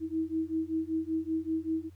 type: beating tone pair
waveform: sine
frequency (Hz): 318.8 / 324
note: D#4 / E4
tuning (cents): +42 / -30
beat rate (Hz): 5.2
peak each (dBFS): -32 / -32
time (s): 0-1.9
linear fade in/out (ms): 50
effects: added 89 Hz sine -50 dBFS peak until 1.95 s + pink hiss -69 dBFS RMS until 1.95 s